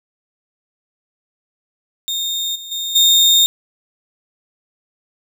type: tone with level steps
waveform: 35% pulse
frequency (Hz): 3664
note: A#7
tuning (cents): -31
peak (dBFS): -17 / -28 / -19 / -7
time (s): 2.08-3.46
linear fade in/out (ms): 0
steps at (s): 2.55 / 2.71 / 2.95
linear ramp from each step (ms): 10
effects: none